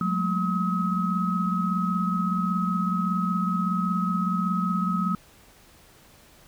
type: tone cluster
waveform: sine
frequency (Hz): 180.6 / 205.7 / 222.1 / 1274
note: F#3 / G#3 / A3 / D#6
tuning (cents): -42 / -16 / +16 / +41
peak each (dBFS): -25 / -32 / -32 / -27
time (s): 0.01-5.15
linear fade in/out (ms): 2
effects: pink hiss -54 dBFS RMS until 6.47 s